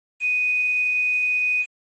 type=tone with quantisation; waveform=sine; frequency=2489 Hz; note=D#7; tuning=in tune; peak=-18 dBFS; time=0.2-1.66 s; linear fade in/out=50 ms; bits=7; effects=MP3 32 kbps